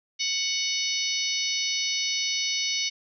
harmonic tone with a mistuned harmonic, 740 Hz, F#5, in tune, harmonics 3 / 4 / 5 / 6 / 7 / 8, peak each -32 / -32 / -32 / -32 / -32 / -32 dBFS, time 0.19-2.9 s, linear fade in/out 20 ms, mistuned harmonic 7, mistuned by +26 cents, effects none

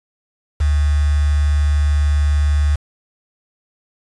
sine tone with quantisation, 73.42 Hz, D2, in tune, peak -12 dBFS, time 0.6-2.76 s, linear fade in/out 10 ms, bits 5, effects resampled to 22050 Hz

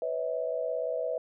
sine tone cluster, 499.5 / 557 / 643 Hz, B4 / C#5 / E5, +20 / +8 / -43 cents, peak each -32 / -37 / -32 dBFS, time 0.02-1.18 s, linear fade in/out 2 ms, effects none

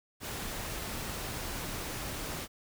pink noise, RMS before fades -38 dBFS, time 0.2-2.48 s, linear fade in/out 50 ms, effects none

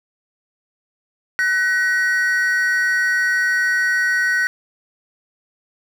triangle tone pair together, 1501.1 / 1900 Hz, F#6 / A#6, +25 / +33 cents, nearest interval major third, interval 408 cents, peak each -16 / -17 dBFS, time 1.39-4.47 s, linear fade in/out 0 ms, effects 7-bit

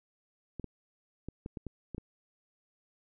clicks, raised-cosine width 3 ms, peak -26 dBFS, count 8, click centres 0.597 / 0.643 / 1.286 / 1.461 / 1.572 / 1.667 / 1.947 / 1.981 s, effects none

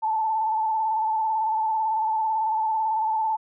sine tone with vibrato, 878 Hz, A5, 4 cents flat, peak -21 dBFS, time 0.02-3.37 s, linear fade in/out 20 ms, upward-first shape square, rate 18 Hz, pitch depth 30 cents each way, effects none

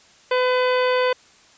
harmonic tone, 504 Hz, B4, 35 cents sharp, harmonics 1 / 2 / 3 / 4 / 5 / 6 / 7 / 9, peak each -18 / -24 / -28 / -30 / -32 / -34 / -35 / -37 dBFS, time 0.31-1.13 s, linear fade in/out 5 ms, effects white hiss -52 dBFS RMS until 1.57 s + resampled to 16000 Hz

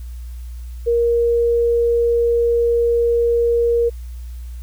sine tone, 470 Hz, A#4, 14 cents sharp, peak -13 dBFS, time 0.86-3.9 s, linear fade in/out 20 ms, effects added 60 Hz sine -28 dBFS peak until 4.62 s + white hiss -52 dBFS RMS until 4.62 s

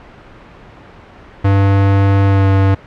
square tone with pitch glide, 98.5 to 97.09 Hz, G2 to G2, +9 to -16 cents, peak -9 dBFS, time 1.44-2.75 s, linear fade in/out 10 ms, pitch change -25 cents, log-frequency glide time 2.25-2.47 s, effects pink hiss -38 dBFS RMS until 2.86 s + low-pass 2000 Hz 12 dB/octave

